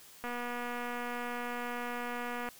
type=click train; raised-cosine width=0.5 ms; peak=-24 dBFS; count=545; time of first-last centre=0.24-2.488 s; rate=242 Hz; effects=white hiss -55 dBFS RMS until 2.59 s